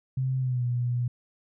sine tone with pitch glide, 130.81 to 122.05 Hz, C3 to B2, 0 to -20 cents, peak -24 dBFS, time 0.17-1.08 s, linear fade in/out 5 ms, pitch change -120 cents, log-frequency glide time 0.39-0.64 s, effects none

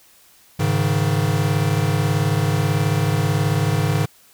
square chord, Ab suspended fourth, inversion none, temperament equal with one note detuned, 103.83 / 138.59 / 157.01 Hz, Ab2 / Db3 / Eb3, 0 / 0 / +16 cents, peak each -22 dBFS, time 0.59-4.06 s, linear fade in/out 10 ms, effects white hiss -52 dBFS RMS until 4.33 s

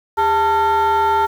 sine tone with frequency modulation, 888 Hz, A5, 16 cents sharp, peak -10 dBFS, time 0.17-1.27 s, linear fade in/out 20 ms, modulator 485 Hz, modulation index 0.77, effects tanh soft clip ceiling -12 dBFS + 7-bit

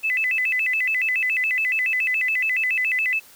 sine tone with vibrato, 2293 Hz, D7, 42 cents flat, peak -19 dBFS, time 0.03-3.2 s, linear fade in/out 20 ms, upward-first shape square, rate 7.1 Hz, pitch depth 230 cents each way, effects white hiss -49 dBFS RMS until 3.35 s

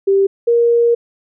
sine tone pair in turn, 392 / 470.4 Hz, G4 / A#4, 0 / +16 cents, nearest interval minor third, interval 316 cents, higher second, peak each -9 dBFS, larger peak neither, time 0.07-0.27 / 0.47-0.95 s, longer second, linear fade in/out 10 ms, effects none

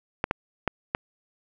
clicks, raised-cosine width 0.5 ms, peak -8 dBFS, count 4, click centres 0.241 / 0.311 / 0.677 / 0.949 s, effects none

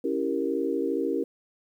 sine chord, C# diminished seventh, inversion none, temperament equal, 277.2 / 329.6 / 392 / 466.2 Hz, C#4 / E4 / G4 / Bb4, 0 / 0 / 0 / 0 cents, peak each -30 dBFS, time 0.04-1.24 s, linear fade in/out 5 ms, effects 10-bit

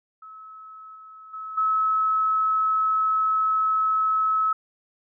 sine tone with level steps, 1293 Hz, E6, 34 cents flat, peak -40 / -42 / -32 / -19 dBFS, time 0.22-4.53 s, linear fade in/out 5 ms, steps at 0.95 / 1.33 / 1.57 s, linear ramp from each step 10 ms, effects none

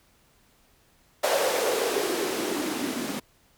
blue noise with band-pass filter sweep, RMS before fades -27 dBFS, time 1.23-3.2 s, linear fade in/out 10 ms, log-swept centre 580 to 230 Hz, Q 4.9, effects pink hiss -62 dBFS RMS until 3.57 s

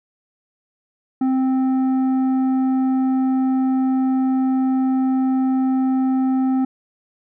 triangle tone with tanh clipping, 261.6 Hz, C4, in tune, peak -17 dBFS, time 1.21-6.65 s, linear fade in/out 5 ms, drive 12 dB, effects none

